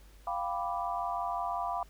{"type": "chord", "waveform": "sine", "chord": "G dominant seventh", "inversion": "third", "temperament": "equal", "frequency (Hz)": [698.5, 784, 987.8, 1174.7], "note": ["F5", "G5", "B5", "D6"], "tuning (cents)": [0, 0, 0, 0], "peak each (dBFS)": [-35, -38, -36, -38], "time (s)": [0.27, 1.83], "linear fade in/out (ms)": 2, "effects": ["added 50 Hz sine -53 dBFS peak until 1.89 s", "pink hiss -62 dBFS RMS until 1.89 s"]}